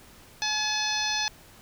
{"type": "harmonic tone with a mistuned harmonic", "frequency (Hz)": 853, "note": "G#5", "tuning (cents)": 46, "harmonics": [1, 2, 3, 4, 5, 6, 7], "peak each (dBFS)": [-33, -33, -33, -33, -33, -33, -33], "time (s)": [0.42, 1.28], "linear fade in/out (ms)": 0, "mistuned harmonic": 4, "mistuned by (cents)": 48, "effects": ["pink hiss -52 dBFS RMS until 1.61 s"]}